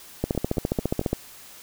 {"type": "two click trains", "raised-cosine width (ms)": 2, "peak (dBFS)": [-17, -9], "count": [4, 14], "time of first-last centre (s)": [[0.35, 1.014], [0.24, 1.13]], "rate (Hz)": [4.52, 14.6], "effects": ["white hiss -46 dBFS RMS until 1.62 s"]}